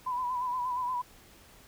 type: tone with vibrato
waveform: sine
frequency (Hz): 996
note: B5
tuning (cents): +14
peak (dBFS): -29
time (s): 0.06-1.02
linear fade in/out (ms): 10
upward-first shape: sine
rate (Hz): 8.5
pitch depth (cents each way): 51
effects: pink hiss -56 dBFS RMS until 1.67 s